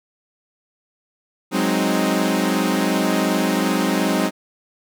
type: chord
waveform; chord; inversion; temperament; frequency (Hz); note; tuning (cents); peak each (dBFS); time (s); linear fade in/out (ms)
sawtooth; Ab dominant seventh; third; equal; 185 / 207.7 / 261.6 / 311.1; Gb3 / Ab3 / C4 / Eb4; 0 / 0 / 0 / 0; -19; 1.51-4.31; 50
effects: none